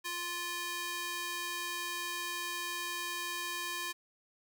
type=tone with high-pass filter; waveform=square; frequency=349.2 Hz; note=F4; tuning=in tune; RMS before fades=-38 dBFS; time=0.04-3.93 s; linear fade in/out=20 ms; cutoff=1400 Hz; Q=0.71; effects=none